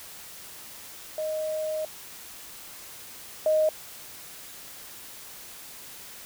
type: tone pair in turn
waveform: sine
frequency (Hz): 622.3 / 622.3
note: D#5 / D#5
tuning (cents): 0 / 0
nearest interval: unison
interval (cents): 0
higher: neither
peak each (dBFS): -27 / -19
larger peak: second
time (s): 1.18-1.85 / 3.46-3.69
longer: first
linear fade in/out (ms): 2
effects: white hiss -44 dBFS RMS until 6.25 s